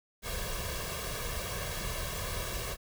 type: noise with comb filter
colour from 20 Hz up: pink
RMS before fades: -36 dBFS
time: 0.22-2.77 s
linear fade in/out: 50 ms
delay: 1.8 ms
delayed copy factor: +0.75
effects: none